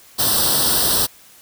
white noise with comb filter, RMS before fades -17 dBFS, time 0.18-1.07 s, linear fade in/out 20 ms, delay 0.22 ms, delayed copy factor +0.85, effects white hiss -47 dBFS RMS until 1.41 s

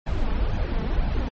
brown noise with flanger, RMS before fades -23 dBFS, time 0.06-1.29 s, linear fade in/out 10 ms, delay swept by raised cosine 1.2 to 4.6 ms, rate 2 Hz, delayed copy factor +0.65, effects low-pass 4000 Hz 12 dB/octave + MP3 32 kbps

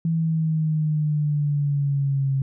sine exponential sweep, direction down, 164.81 to 134.7 Hz, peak -19 dBFS, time 0.05-2.42 s, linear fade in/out 2 ms, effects none

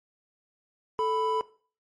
triangle tone pair together, 438.1 / 991.8 Hz, A4 / B5, -7 / +7 cents, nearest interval octave + major second, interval 1414 cents, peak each -25 dBFS, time 0.99-1.41 s, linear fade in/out 0 ms, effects noise-tail reverb RT60 0.4 s tail -18 dB re dry + MP3 48 kbps

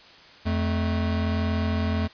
square tone pair together, 86.42 / 217.9 Hz, F2 / A3, -18 / -17 cents, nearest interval octave + major third, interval 1601 cents, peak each -25 / -28 dBFS, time 0.45-2.08 s, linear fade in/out 20 ms, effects white hiss -49 dBFS RMS until 2.13 s + resampled to 11025 Hz

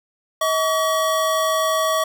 square tone pair together, 636.9 / 1136 Hz, D#5 / C#6, +40 / +42 cents, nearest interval minor seventh, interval 1002 cents, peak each -21 dBFS, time 0.41-2.04 s, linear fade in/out 5 ms, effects none

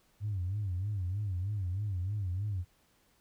sine tone with vibrato, 96.8 Hz, G2, 21 cents flat, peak -30 dBFS, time 0.2-2.65 s, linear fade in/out 50 ms, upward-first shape sine, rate 3.2 Hz, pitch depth 160 cents each way, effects tanh soft clip ceiling -27 dBFS + pink hiss -69 dBFS RMS until 3.2 s

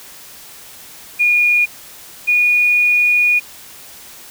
sine tone pair in turn, 2438 / 2451 Hz, D#7 / D#7, -36 / -27 cents, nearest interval unison, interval 9 cents, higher second, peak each -10 dBFS, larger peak neither, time 1.19-1.66 / 2.27-3.4 s, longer second, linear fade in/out 20 ms, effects white hiss -38 dBFS RMS until 4.3 s

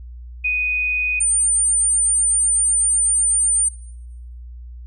sine tone pair in turn, 2489 / 9004 Hz, D#7 / C#9, 0 / +26 cents, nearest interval octave + minor seventh, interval 2226 cents, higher second, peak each -17 / -14 dBFS, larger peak second, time 0.44-1.2 / 1.2-3.69 s, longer second, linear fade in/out 10 ms, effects noise-tail reverb RT60 0.8 s tail -18 dB re dry + added 60 Hz sine -33 dBFS peak until 4.86 s

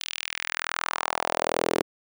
sawtooth tone with high-pass filter sweep, 41.2 Hz, E1, in tune, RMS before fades -29 dBFS, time 0-1.82 s, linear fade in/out 10 ms, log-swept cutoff 3400 to 370 Hz, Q 2.1, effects none

